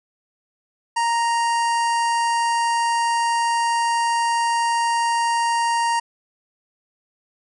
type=harmonic tone; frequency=932.3 Hz; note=A#5; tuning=in tune; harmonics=1 / 2 / 3 / 5 / 6 / 7 / 8 / 9 / 10; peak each=-18 / -28 / -32 / -34 / -38 / -40 / -40 / -40 / -38 dBFS; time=0.96-6 s; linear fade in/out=10 ms; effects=none